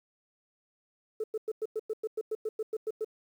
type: tone bursts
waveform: sine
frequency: 435.8 Hz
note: A4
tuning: 17 cents flat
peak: -28 dBFS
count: 14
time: 1.2-3.046 s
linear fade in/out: 5 ms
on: 39 ms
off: 100 ms
effects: tanh soft clip ceiling -25 dBFS + 10-bit